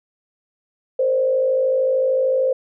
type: tone with frequency modulation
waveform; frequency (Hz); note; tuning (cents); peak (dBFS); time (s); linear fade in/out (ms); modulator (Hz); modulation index
sine; 523.3; C5; 0; -15; 0.99-2.53; 5; 53.3; 0.64
effects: none